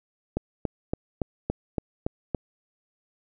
click train, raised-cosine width 2 ms, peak -12 dBFS, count 8, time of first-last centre 0.37-2.347 s, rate 3.54 Hz, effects none

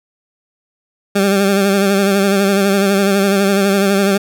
20% pulse tone with vibrato, 197.5 Hz, G3, 13 cents sharp, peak -6 dBFS, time 1.15-4.18 s, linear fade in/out 10 ms, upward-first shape sine, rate 12 Hz, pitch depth 43 cents each way, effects none

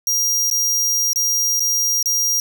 40% pulse tone with dropouts, 5700 Hz, F8, 34 cents sharp, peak -15 dBFS, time 0.07-2.4 s, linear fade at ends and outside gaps 1 ms, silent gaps 0.501-0.512 / 1.132-1.159 / 1.596-1.604 / 2.028-2.058 s, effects none

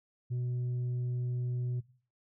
sine tone, 123.47 Hz, B2, in tune, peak -28 dBFS, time 0.3-1.81 s, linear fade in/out 20 ms, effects noise-tail reverb RT60 0.4 s tail -18 dB re dry + tanh soft clip ceiling -30 dBFS

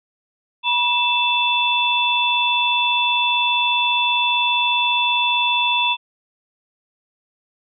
sine tone cluster, 968 / 2648 / 3473 Hz, B5 / E7 / A7, -35 / +7 / -23 cents, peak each -20 dBFS, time 0.63-5.97 s, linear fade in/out 50 ms, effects none

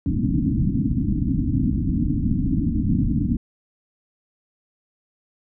white low-pass noise, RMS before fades -21 dBFS, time 0.06-3.37 s, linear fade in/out 2 ms, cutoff 300 Hz, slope 96 dB/octave, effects none

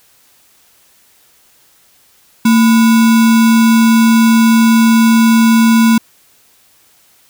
sine tone with sample-and-hold, 226.9 Hz, A#3, 47 cents flat, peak -5 dBFS, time 2.45-5.98 s, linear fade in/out 5 ms, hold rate 1225 Hz, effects white hiss -50 dBFS RMS until 7.29 s

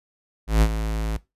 square tone with ADSR envelope, 54.2 Hz, A1, 25 cents flat, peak -13 dBFS, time 0.47-1.17 s, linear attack 150 ms, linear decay 59 ms, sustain -11 dB, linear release 4 ms, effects noise-tail reverb RT60 0.2 s tail -18 dB re dry + resampled to 32000 Hz

